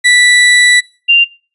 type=tone pair in turn; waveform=35% pulse / sine; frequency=1966 / 2784 Hz; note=B6 / F7; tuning=-8 / -6 cents; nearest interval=tritone; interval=602 cents; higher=second; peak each=-3 dBFS; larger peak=neither; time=0.04-0.81 / 1.08-1.25 s; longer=first; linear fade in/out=20 ms; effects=noise-tail reverb RT60 0.4 s tail -24 dB re dry + resampled to 24000 Hz

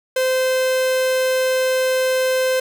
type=tone; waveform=45% pulse; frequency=517 Hz; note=C5; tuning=21 cents flat; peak=-16 dBFS; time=0.16-2.6 s; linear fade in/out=5 ms; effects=none

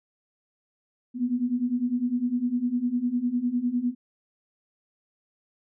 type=beating tone pair; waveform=sine; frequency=238.7 / 248.6 Hz; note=A#3 / B3; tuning=+41 / +12 cents; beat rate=9.9 Hz; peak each=-28 / -25 dBFS; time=1.14-3.95 s; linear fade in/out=50 ms; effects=none

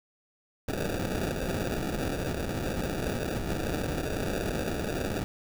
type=noise with sample-and-hold; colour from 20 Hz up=blue; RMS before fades=-31 dBFS; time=0.68-5.24 s; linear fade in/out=2 ms; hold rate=1050 Hz; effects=none

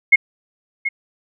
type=tone with echo; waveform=sine; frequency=2158 Hz; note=C#7; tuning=47 cents flat; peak=-5 dBFS; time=0.12-0.16 s; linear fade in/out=10 ms; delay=730 ms; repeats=1; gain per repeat=-12 dB; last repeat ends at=0.89 s; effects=none

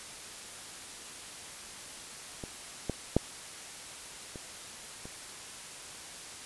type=clicks; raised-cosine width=2 ms; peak=-25 / -17 / -9 / -28 / -30 dBFS; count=5; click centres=2.438 / 2.897 / 3.166 / 4.358 / 5.055 s; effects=white hiss -45 dBFS RMS until 6.45 s + resampled to 24000 Hz

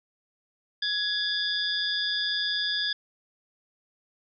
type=tone cluster; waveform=sine; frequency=1674 / 3384 / 3563 / 4886 Hz; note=G#6 / G#7 / A7 / D#8; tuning=+13 / +32 / +21 / -32 cents; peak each=-31 dBFS; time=0.82-2.93 s; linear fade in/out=5 ms; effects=none

